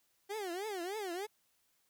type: tone with vibrato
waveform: 30% pulse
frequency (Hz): 385.8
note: G4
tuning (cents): -28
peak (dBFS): -35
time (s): 0.29-1.27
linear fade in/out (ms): 20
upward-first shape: triangle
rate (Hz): 3.3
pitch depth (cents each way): 260
effects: white hiss -75 dBFS RMS until 1.89 s